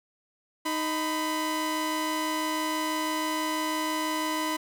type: tone pair together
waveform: sawtooth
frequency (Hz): 311.3 / 1000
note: D#4 / B5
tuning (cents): +1 / +21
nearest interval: octave + minor sixth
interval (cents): 2020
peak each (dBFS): -26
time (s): 0.65-4.57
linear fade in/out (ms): 10
effects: none